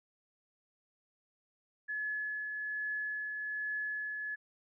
sine tone with tremolo, 1707 Hz, G#6, 47 cents sharp, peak -33 dBFS, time 1.88-4.36 s, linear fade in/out 20 ms, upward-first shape triangle, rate 1.2 Hz, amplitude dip 35%, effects none

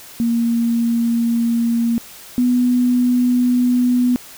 sine tone pair in turn, 233.1 / 247 Hz, A#3 / B3, 0 / 0 cents, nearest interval minor second, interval 100 cents, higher second, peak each -14 / -12 dBFS, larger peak second, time 0.2-1.98 / 2.38-4.16 s, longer neither, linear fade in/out 0 ms, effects white hiss -39 dBFS RMS until 4.37 s

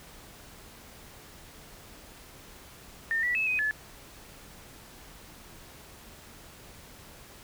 sine tone with pitch steps, 1816 / 1949 / 2598 / 2508 / 1721 Hz, A#6 / B6 / E7 / D#7 / A6, -46 / -23 / -26 / +13 / -39 cents, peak -25 dBFS, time 3.11-3.71 s, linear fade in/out 0 ms, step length 120 ms, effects pink hiss -50 dBFS RMS until 7.43 s

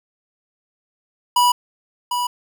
square tone with echo, 978 Hz, B5, 17 cents flat, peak -13 dBFS, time 1.36-1.52 s, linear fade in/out 5 ms, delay 750 ms, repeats 1, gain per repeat -7 dB, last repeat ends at 2.27 s, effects none

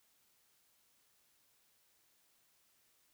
silence, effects white hiss -73 dBFS RMS until 3.13 s

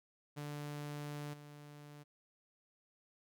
sawtooth tone with level steps, 146.83 Hz, D3, in tune, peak -38 / -48 dBFS, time 0.36-2.04 s, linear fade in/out 20 ms, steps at 1.33 s, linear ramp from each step 10 ms, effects none

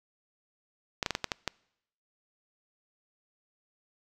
clicks, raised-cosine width 0.2 ms, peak -11 dBFS, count 7, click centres 1.028 / 1.062 / 1.107 / 1.151 / 1.243 / 1.318 / 1.477 s, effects noise-tail reverb RT60 0.8 s tail -26 dB re dry

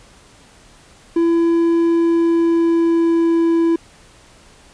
triangle tone with pitch glide, 335.5 to 332.8 Hz, E4 to E4, +31 to +17 cents, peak -10 dBFS, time 1.16-3.76 s, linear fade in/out 5 ms, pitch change -14 cents, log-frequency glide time 1.93-3.54 s, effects pink hiss -47 dBFS RMS until 4.73 s + resampled to 22050 Hz

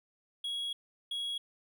triangle tone bursts at uneven times, 3322 Hz, G#7, in tune, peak -32 dBFS, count 2, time 0.44-0.73 / 1.11-1.38 s, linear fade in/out 5 ms, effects none

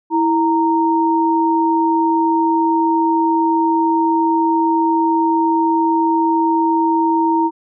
sine tone pair together, 327.8 / 927.2 Hz, E4 / A#5, -10 / -10 cents, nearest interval octave + tritone, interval 1800 cents, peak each -15 dBFS, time 0.1-7.51 s, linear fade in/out 50 ms, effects none

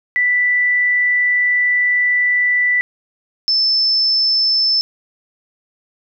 sine tone pair in turn, 1975.5 / 5274 Hz, B6 / E8, 0 / 0 cents, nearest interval octave + perfect fourth, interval 1700 cents, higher second, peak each -12 dBFS, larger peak neither, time 0.16-2.81 / 3.48-4.81 s, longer first, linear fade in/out 0 ms, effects none

